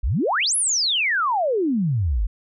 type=exponential two-way sweep; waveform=sine; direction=up then down; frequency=43.4 to 11175 to 43.4 Hz; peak=-18 dBFS; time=0.03-2.27 s; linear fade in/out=10 ms; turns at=0.56 s; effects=none